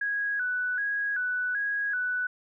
sine tone with vibrato, 1568 Hz, G6, in tune, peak -26 dBFS, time 0.01-2.27 s, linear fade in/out 5 ms, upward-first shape square, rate 1.3 Hz, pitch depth 91 cents each way, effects none

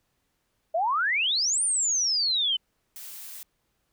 sine exponential two-way sweep, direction up then down, 622.3 to 9397 to 2990 Hz, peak -22 dBFS, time 0.74-2.57 s, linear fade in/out 10 ms, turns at 1.63 s
blue noise, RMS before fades -41 dBFS, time 2.96-3.43 s, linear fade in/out 0 ms
effects pink hiss -74 dBFS RMS until 3.92 s

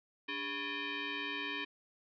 sine tone with frequency modulation, 290 Hz, D4, 22 cents flat, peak -36 dBFS, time 0.28-1.65 s, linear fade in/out 10 ms, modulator 696 Hz, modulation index 4.5, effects none

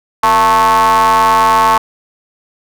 square ring-modulated tone, 105.4 Hz, G#2, 26 cents sharp, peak -5 dBFS, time 0.23-1.78 s, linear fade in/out 5 ms, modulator 993 Hz, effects none

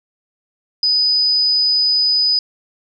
sine tone, 4985 Hz, D#8, 2 cents sharp, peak -12 dBFS, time 0.83-2.39 s, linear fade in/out 2 ms, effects none

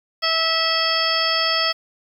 harmonic tone, 652 Hz, E5, 19 cents flat, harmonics 1 / 2 / 3 / 4 / 5 / 7 / 8, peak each -27 / -24 / -26 / -29 / -25 / -25 / -23 dBFS, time 0.22-1.73 s, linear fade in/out 20 ms, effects 8-bit

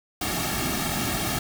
pink noise with comb filter, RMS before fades -27 dBFS, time 0.21-1.39 s, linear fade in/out 5 ms, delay 2 ms, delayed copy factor -0.8, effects none

